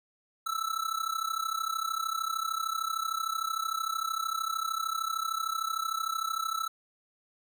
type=tone with amplitude modulation; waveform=square; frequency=1318.5 Hz; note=E6; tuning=in tune; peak=-27 dBFS; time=0.46-6.68 s; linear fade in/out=10 ms; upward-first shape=sine; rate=33.2 Hz; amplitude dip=85%; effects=none